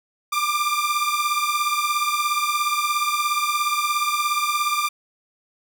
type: beating tone pair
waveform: sawtooth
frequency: 1183 / 1200 Hz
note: D6 / D6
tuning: +12 / +37 cents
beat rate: 17 Hz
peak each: -19 / -20 dBFS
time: 0.32-4.89 s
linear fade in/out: 10 ms
effects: none